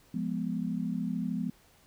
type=chord; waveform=sine; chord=F diminished; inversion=none; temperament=equal; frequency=174.61 / 207.7 / 246.9 Hz; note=F3 / Ab3 / Cb4; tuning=0 / 0 / 0 cents; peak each=-34 dBFS; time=0.14-1.5 s; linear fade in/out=5 ms; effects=pink hiss -62 dBFS RMS until 1.86 s